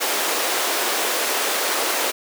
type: high-pass noise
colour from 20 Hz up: pink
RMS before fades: -22 dBFS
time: 0-2.12 s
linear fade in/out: 20 ms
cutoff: 380 Hz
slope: 24 dB/octave
effects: none